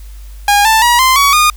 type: tone with pitch steps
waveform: sawtooth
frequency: 816 / 884.7 / 959.2 / 1040 / 1127.6 / 1222.6 Hz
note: G#5 / A5 / A#5 / C6 / C#6 / D#6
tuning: -31 / +9 / +49 / -11 / +29 / -31 cents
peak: -3 dBFS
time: 0.48-1.5 s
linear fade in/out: 2 ms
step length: 170 ms
effects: added 50 Hz sine -28 dBFS peak until 1.56 s + white hiss -45 dBFS RMS until 1.56 s